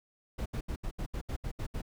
brown noise bursts, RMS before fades -35 dBFS, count 10, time 0.38-1.818 s, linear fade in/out 10 ms, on 79 ms, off 72 ms, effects none

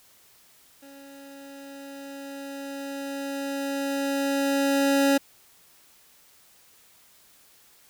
25% pulse tone with level ramp, 277.2 Hz, C#4, in tune, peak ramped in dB -42 to -14 dBFS, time 0.82-5.18 s, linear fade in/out 10 ms, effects white hiss -57 dBFS RMS until 7.89 s

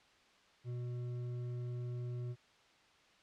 sine tone with hard clipping, 122.3 Hz, B2, 16 cents flat, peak -40 dBFS, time 0.64-2.36 s, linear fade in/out 50 ms, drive 7 dB, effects white hiss -66 dBFS RMS until 3.22 s + low-pass 4000 Hz 12 dB/octave

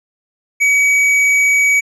sine tone with tanh clipping, 2269 Hz, C#7, 40 cents sharp, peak -11 dBFS, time 0.6-1.81 s, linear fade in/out 20 ms, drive 10 dB, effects low-pass 11000 Hz 12 dB/octave

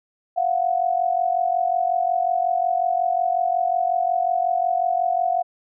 sine tone pair together, 689 / 734.5 Hz, F5 / F#5, -24 / -13 cents, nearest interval minor second, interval 111 cents, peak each -21 / -21 dBFS, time 0.36-5.43 s, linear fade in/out 20 ms, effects none

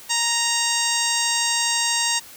harmonic tone, 932.3 Hz, A#5, in tune, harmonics 1 / 2 / 3 / 4 / 5 / 6 / 7 / 8 / 9, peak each -28 / -28 / -28 / -28 / -28 / -28 / -28 / -28 / -28 dBFS, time 0.09-2.2 s, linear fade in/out 20 ms, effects white hiss -43 dBFS RMS until 2.36 s

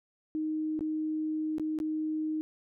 sine tone with dropouts, 311.1 Hz, D#4, in tune, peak -29 dBFS, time 0.35-2.41 s, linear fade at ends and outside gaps 0 ms, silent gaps 0.792-0.808 / 1.583-1.597 / 1.788-1.801 s, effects none

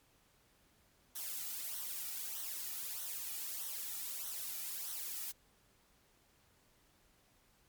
blue noise with flanger, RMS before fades -42 dBFS, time 1.15-5.32 s, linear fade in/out 10 ms, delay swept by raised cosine 0.41 to 1.91 ms, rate 1.6 Hz, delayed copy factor -0.65, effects pink hiss -70 dBFS RMS until 7.68 s + MP3 96 kbps

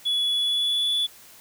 sine tone with pitch glide, 3400 to 3443 Hz, G#7 to A7, +40 to -38 cents, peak -18 dBFS, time 0.05-1.07 s, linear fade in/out 20 ms, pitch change +22 cents, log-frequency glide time 0.28-0.93 s, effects tanh soft clip ceiling -20 dBFS + white hiss -49 dBFS RMS until 1.4 s

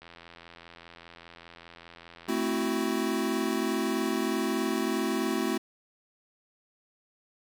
click train, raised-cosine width 0.3 ms, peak -31 dBFS, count 228, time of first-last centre 0.02-2.691 s, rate 85 Hz
square chord, F# half-diminished seventh, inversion first, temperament equal with one note detuned, 220 / 261.6 / 329.6 / 372.8 Hz, A3 / C4 / E4 / F#4, 0 / 0 / 0 / +13 cents, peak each -33 dBFS, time 2.28-5.58 s, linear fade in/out 10 ms
effects none

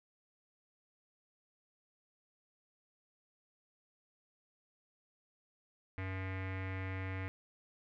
square tone with low-pass filter, 94.7 Hz, F#2, 41 cents sharp, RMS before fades -40 dBFS, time 5.98-7.28 s, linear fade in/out 0 ms, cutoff 2100 Hz, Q 4.9, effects none

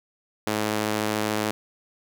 sawtooth tone with high-pass filter, 106.7 Hz, G#2, 47 cents sharp, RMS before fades -26 dBFS, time 0.47-1.51 s, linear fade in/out 0 ms, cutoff 270 Hz, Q 0.71, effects none

